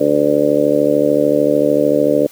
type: harmonic tone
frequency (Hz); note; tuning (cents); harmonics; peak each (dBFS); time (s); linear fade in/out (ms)
73.42; D2; 0; 2 / 3 / 4 / 5 / 6 / 7 / 8; -28 / -27 / -16 / -24 / -18 / -16 / -16; 0-2.27; 10
effects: white hiss -43 dBFS RMS until 2.31 s